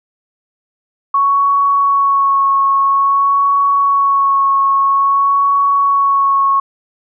sine tone with vibrato, 1108.7 Hz, C#6, in tune, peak -9 dBFS, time 1.14-6.6 s, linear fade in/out 5 ms, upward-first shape sine, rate 0.5 Hz, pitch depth 16 cents each way, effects none

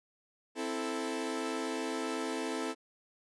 sawtooth chord, A minor, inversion first, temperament equal, 261.6 / 329.6 / 440 Hz, C4 / E4 / A4, 0 / 0 / 0 cents, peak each -34 dBFS, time 0.55-2.75 s, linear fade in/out 50 ms, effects resampled to 24000 Hz

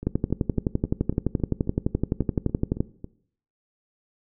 two click trains, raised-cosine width 3 ms, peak -9 / -21 dBFS, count 33 / 12, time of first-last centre 0.07-2.805 / 0.03-3.044 s, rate 11.7 / 3.65 Hz, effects noise-tail reverb RT60 0.6 s tail -19 dB re dry

